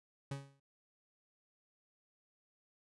40% pulse tone with exponential decay, 138.59 Hz, C#3, in tune, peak -36 dBFS, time 0.31-0.6 s, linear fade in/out 5 ms, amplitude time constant 62 ms, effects resampled to 24000 Hz

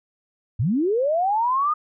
sine linear sweep, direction up, 91.7 to 1244.5 Hz, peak -18 dBFS, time 0.59-1.74 s, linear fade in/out 10 ms, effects none

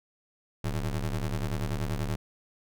30% pulse ring-modulated tone, 73.42 Hz, D2, in tune, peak -23 dBFS, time 0.64-2.16 s, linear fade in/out 5 ms, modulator 41.9 Hz, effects none

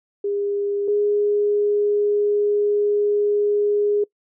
sine tone pair in turn, 405 / 413 Hz, G#4 / G#4, -43 / -10 cents, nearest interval unison, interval 33 cents, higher second, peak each -20 / -16 dBFS, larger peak second, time 0.24-0.88 / 0.88-4.04 s, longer second, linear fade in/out 5 ms, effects noise-tail reverb RT60 0.1 s tail -23 dB re dry

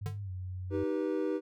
sine tone with pitch glide, 101.5 to 92.01 Hz, G#2 to F#2, -39 to -9 cents, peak -36 dBFS, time 0.01-0.84 s, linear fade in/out 10 ms, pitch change -170 cents, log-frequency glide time 0.22-0.31 s
square tone with exponential decay, 148 Hz, D3, 14 cents sharp, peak -32 dBFS, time 0.06-0.2 s, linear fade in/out 0 ms, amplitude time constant 29 ms
triangle chord, Eb augmented, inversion none, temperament just, 311.1 / 388.9 / 486.1 Hz, Eb4 / G4 / B4, 0 / -14 / -28 cents, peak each -31 / -32 / -33 dBFS, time 0.7-1.41 s, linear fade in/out 50 ms
effects none

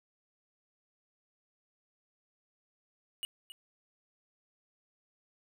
square tone with echo, 2902 Hz, F#7, 34 cents flat, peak -35 dBFS, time 3.23-3.25 s, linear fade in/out 0 ms, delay 270 ms, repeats 1, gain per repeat -11 dB, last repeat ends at 3.52 s, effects none

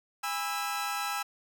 sawtooth chord, E major, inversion first, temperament equal with one note detuned, 815.4 / 987.8 / 1318.5 Hz, G#5 / B5 / E6, -32 / 0 / 0 cents, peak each -31 / -36 / -30 dBFS, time 0.23-1.23 s, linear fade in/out 10 ms, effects none

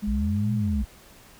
sine tone with pitch glide, 207.7 to 209 Hz, G#3 to G#3, 0 to +11 cents, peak -25 dBFS, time 0.02-0.83 s, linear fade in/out 20 ms, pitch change +11 cents, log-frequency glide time 0.37-0.52 s
sine linear two-way sweep, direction up then down, 53 to 122 to 53 Hz, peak -24 dBFS, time 0.07-0.85 s, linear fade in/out 10 ms, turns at 0.54 s
effects pink hiss -51 dBFS RMS until 1.39 s

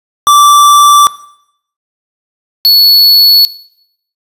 square tone pair in turn, 1167 / 4406 Hz, D6 / C#8, -11 / -11 cents, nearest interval octave + major seventh, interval 2300 cents, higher second, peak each -3 dBFS, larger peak neither, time 0.27-1.07 / 2.65-3.45 s, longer neither, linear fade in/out 0 ms, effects noise-tail reverb RT60 0.7 s tail -17 dB re dry + resampled to 32000 Hz

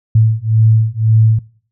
sine beating tone pair, 109.8 / 111.7 Hz, A2 / A2, -3 / +27 cents, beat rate 1.9 Hz, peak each -11 dBFS, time 0.15-1.39 s, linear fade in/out 5 ms, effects noise-tail reverb RT60 0.5 s tail -23 dB re dry

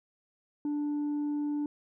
sine tone, 293.7 Hz, D4, in tune, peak -26 dBFS, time 0.65-1.66 s, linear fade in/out 2 ms, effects tanh soft clip ceiling -28 dBFS

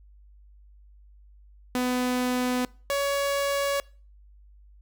sawtooth tone pair in turn, 250.1 / 561.5 Hz, B3 / C#5, +22 / +22 cents, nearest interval octave + major second, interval 1400 cents, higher second, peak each -20 dBFS, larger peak neither, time 1.75-2.65 / 2.9-3.8 s, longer neither, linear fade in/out 0 ms, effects noise-tail reverb RT60 0.4 s tail -24 dB re dry + added 50 Hz sine -50 dBFS peak until 4.81 s

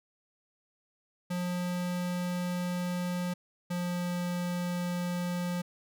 square tone pair in turn, 178.2 / 176.76 Hz, F3 / F3, +35 / +21 cents, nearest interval unison, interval 14 cents, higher first, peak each -31 / -31 dBFS, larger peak neither, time 1.3-3.34 / 3.7-5.62 s, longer first, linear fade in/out 10 ms, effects none

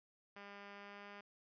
5% pulse tone with pitch glide, 201.5 to 203 Hz, G3 to G#3, +48 to -39 cents, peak -40 dBFS, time 0.36-1.21 s, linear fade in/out 5 ms, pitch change +13 cents, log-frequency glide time 0.72-1.09 s, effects resampled to 11025 Hz

